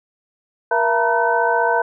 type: tone cluster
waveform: sine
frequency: 473.2 / 674 / 906 / 961 / 1519 Hz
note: A#4 / E5 / A#5 / B5 / F#6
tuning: +26 / +38 / -50 / -48 / +45 cents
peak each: -21 dBFS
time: 0.71-1.82 s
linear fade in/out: 5 ms
effects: none